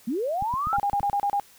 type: linear sweep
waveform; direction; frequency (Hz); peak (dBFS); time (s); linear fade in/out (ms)
sine; up; 204.1 to 1408; -24; 0.07-0.77; 10
type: clicks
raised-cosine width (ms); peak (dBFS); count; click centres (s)
5; -23; 7; 0.424 / 0.539 / 0.671 / 0.785 / 0.934 / 1.006 / 1.098
type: tone bursts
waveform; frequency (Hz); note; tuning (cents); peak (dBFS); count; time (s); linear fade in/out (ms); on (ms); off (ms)
sine; 810; G#5; -43; -21; 7; 0.73-1.398; 0; 68; 32
effects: white hiss -54 dBFS RMS until 1.58 s